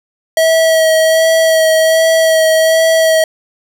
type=tone with vibrato; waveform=square; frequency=644 Hz; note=E5; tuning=41 cents flat; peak=-8 dBFS; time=0.37-3.24 s; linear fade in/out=2 ms; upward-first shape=sine; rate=1.3 Hz; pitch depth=16 cents each way; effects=none